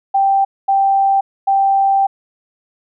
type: tone bursts at uneven times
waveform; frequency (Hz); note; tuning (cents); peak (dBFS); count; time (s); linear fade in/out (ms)
sine; 784; G5; 0; -10; 3; 0.14-0.45 / 0.68-1.21 / 1.47-2.07; 10
effects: none